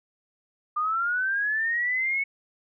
sine linear sweep, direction up, 1200 to 2217 Hz, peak -23 dBFS, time 0.76-2.24 s, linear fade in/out 10 ms, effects none

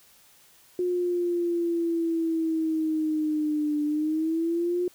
sine exponential two-way sweep, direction down then up, 360 to 296 to 360 Hz, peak -23 dBFS, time 0.79-4.88 s, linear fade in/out 2 ms, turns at 3.84 s, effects white hiss -57 dBFS RMS until 4.94 s

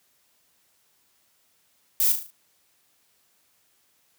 violet noise with echo, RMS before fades -21 dBFS, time 2-2.12 s, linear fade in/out 2 ms, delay 37 ms, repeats 5, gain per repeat -6 dB, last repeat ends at 2.305 s, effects white hiss -66 dBFS RMS until 4.18 s + high-pass 60 Hz 12 dB/octave

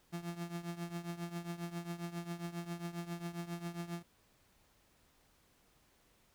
35% pulse tone with tremolo, 171.4 Hz, F3, 32 cents flat, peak -35 dBFS, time 0.12-4.03 s, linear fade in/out 20 ms, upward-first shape triangle, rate 7.4 Hz, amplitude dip 85%, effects pink hiss -70 dBFS RMS until 6.34 s

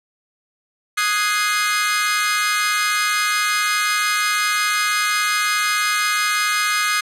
sawtooth chord, Ab dominant seventh, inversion second, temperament equal, 1244.5 / 1480 / 1661.2 / 2093 Hz, Eb6 / Gb6 / Ab6 / C7, 0 / 0 / 0 / 0 cents, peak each -17 / -23 / -20 / -19 dBFS, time 0.97-7.01 s, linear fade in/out 10 ms, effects low-pass 12000 Hz 12 dB/octave

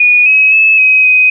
sine tone with pitch steps, 2458 / 2551 / 2600 / 2532 / 2511 Hz, D#7 / D#7 / E7 / D#7 / D#7, -22 / +43 / -24 / +30 / +15 cents, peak -4 dBFS, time 0-1.3 s, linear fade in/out 5 ms, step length 260 ms, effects none

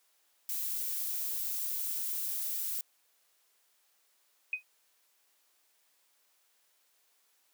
violet noise, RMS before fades -35 dBFS, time 0.49-2.81 s, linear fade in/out 2 ms
sine tone with exponential decay, 2506 Hz, D#7, 12 cents sharp, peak -26 dBFS, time 4.53-4.63 s, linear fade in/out 2 ms, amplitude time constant 21 ms
effects white hiss -71 dBFS RMS until 7.53 s + high-pass 400 Hz 12 dB/octave

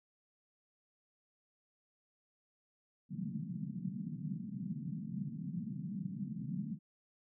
white band-pass noise, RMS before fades -41 dBFS, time 3.09-6.79 s, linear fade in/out 50 ms, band 140 to 220 Hz, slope 48 dB/octave, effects none

